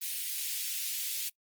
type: high-pass noise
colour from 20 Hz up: white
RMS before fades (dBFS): -35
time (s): 0.01-1.3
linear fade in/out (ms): 20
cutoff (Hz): 2300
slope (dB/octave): 24
effects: noise-tail reverb RT60 0.1 s tail -23 dB re dry + Opus 24 kbps